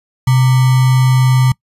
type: tone with sample-and-hold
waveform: sine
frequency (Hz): 128.5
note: C3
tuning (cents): -31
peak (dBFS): -7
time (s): 0.27-1.52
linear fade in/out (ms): 5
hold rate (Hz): 1050
effects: noise-tail reverb RT60 0.1 s tail -24 dB re dry + resampled to 32000 Hz